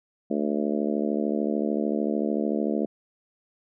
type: harmonic tone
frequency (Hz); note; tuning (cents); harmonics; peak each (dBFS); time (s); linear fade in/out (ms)
73.42; D2; 0; 3 / 4 / 5 / 6 / 7 / 8 / 9; -27 / -29 / -31 / -33 / -34 / -35 / -36; 0.3-2.86; 10
effects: none